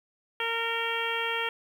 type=harmonic tone; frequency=460 Hz; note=A#4; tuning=23 cents flat; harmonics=1 / 2 / 3 / 4 / 5 / 6 / 7; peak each=-35 / -35 / -35 / -35 / -35 / -35 / -35 dBFS; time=0.4-1.49 s; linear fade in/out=2 ms; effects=9-bit